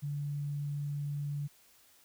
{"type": "tone", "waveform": "sine", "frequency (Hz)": 144.5, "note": "D3", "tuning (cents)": -28, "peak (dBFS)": -33, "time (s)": [0.02, 1.48], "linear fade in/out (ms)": 20, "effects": ["white hiss -63 dBFS RMS until 2.04 s"]}